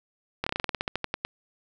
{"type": "slowing click train", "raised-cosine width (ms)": 0.3, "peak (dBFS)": -11, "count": 15, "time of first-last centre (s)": [0.44, 1.25], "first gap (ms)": 25, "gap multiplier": 1.12, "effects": []}